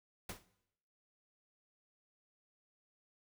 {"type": "noise with exponential decay", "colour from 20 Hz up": "pink", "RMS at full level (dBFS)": -40, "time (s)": [0.29, 0.46], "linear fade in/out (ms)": 5, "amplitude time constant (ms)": 36, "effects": ["noise-tail reverb RT60 0.8 s tail -18 dB re dry"]}